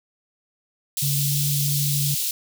white high-pass noise, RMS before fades -25 dBFS, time 0.97-2.31 s, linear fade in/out 2 ms, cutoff 3200 Hz, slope 24 dB/octave
sine tone with pitch glide, 141 to 143.22 Hz, C#3 to D3, +30 to -43 cents, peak -22 dBFS, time 1.02-2.15 s, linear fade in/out 10 ms, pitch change +27 cents, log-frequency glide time 1.19-1.35 s
effects none

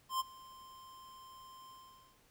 square tone with ADSR envelope, 1046.5 Hz, C6, in tune, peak -31 dBFS, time 0.09-2.21 s, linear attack 110 ms, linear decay 23 ms, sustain -22 dB, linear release 520 ms, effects pink hiss -68 dBFS RMS until 2.3 s

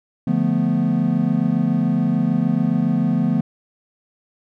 triangle chord, B half-diminished seventh, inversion first, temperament equal, 146.83 / 174.61 / 220 / 246.9 Hz, D3 / F3 / A3 / B3, 0 / 0 / 0 / 0 cents, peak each -22 / -19 / -19 / -19 dBFS, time 0.27-3.41 s, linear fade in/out 5 ms, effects none

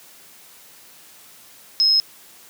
sine tone, 5150 Hz, E8, 41 cents flat, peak -13 dBFS, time 1.8-2 s, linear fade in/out 0 ms, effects white hiss -47 dBFS RMS until 2.49 s + high-pass 100 Hz 12 dB/octave

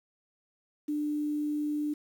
sine tone with quantisation, 297.5 Hz, D4, 22 cents sharp, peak -28 dBFS, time 0.88-1.94 s, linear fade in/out 10 ms, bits 9, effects none

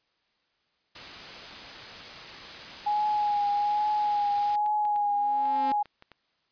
white noise, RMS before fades -41 dBFS, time 0.95-4.56 s, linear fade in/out 5 ms
sine tone with vibrato, 830.6 Hz, G#5, in tune, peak -23 dBFS, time 2.86-5.83 s, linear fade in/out 10 ms, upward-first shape triangle, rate 1.2 Hz, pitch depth 30 cents each way
clicks, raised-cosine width 0.3 ms, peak -32 dBFS, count 12, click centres 3.573 / 4.191 / 4.381 / 4.429 / 4.662 / 4.852 / 4.961 / 5.455 / 5.562 / 5.857 / 6.024 / 6.117 s
sawtooth tone with exponential growth, 265 Hz, C4, 22 cents sharp, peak -27 dBFS, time 4.84-5.72 s, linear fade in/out 1 ms, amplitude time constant 190 ms
effects white hiss -72 dBFS RMS until 6.51 s + resampled to 11025 Hz

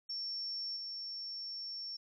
sine tone with level steps, 5450 Hz, F8, 43 cents flat, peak -37 / -40 dBFS, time 0.09-1.97 s, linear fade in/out 10 ms, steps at 0.76 s, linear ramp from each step 10 ms, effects 13-bit

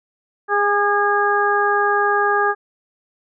harmonic tone with a mistuned harmonic, 410 Hz, G#4, 22 cents flat, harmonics 1 / 2 / 3 / 4, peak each -20 / -20 / -20 / -20 dBFS, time 0.48-2.55 s, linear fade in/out 50 ms, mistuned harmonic 3, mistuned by -20 cents, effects none

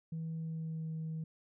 sine tone with pitch glide, 162 to 159.49 Hz, E3 to D#3, -30 to +43 cents, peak -35 dBFS, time 0.12-1.24 s, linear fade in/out 5 ms, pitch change -27 cents, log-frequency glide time 0.35-0.92 s, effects tanh soft clip ceiling -34 dBFS

